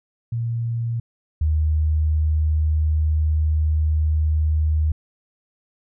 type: tone pair in turn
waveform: sine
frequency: 116.54 / 77.38 Hz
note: A#2 / D#2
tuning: 0 / -9 cents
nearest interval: perfect fifth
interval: 709 cents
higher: first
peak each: -21 / -16 dBFS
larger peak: second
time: 0.32-1 / 1.41-4.92 s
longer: second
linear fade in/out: 5 ms
effects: none